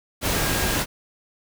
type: tone in noise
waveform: sine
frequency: 1623 Hz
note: G#6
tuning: 40 cents flat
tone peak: -33 dBFS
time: 0.33-0.79 s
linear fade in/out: 50 ms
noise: pink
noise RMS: -23 dBFS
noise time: 0.21-0.86 s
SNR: -13 dB
effects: none